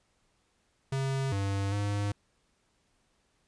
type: tone with pitch steps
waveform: square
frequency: 135 / 98.8 / 102.1 Hz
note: C#3 / G2 / G#2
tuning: -45 / +14 / -29 cents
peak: -29 dBFS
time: 0.92-2.12 s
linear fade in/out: 5 ms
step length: 400 ms
effects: pink hiss -72 dBFS RMS until 3.47 s + resampled to 22050 Hz